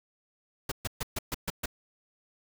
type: noise bursts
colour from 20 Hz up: pink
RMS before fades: -32 dBFS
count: 7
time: 0.69-1.659 s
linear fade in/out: 5 ms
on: 27 ms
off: 130 ms
effects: none